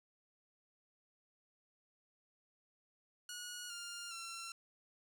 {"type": "tone with pitch steps", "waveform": "10% pulse", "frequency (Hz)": [1451, 1402.4, 1355.4], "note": ["F#6", "F6", "E6"], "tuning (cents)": [-34, 7, 48], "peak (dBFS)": -36, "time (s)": [3.29, 4.52], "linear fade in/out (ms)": 2, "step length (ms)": 410, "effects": []}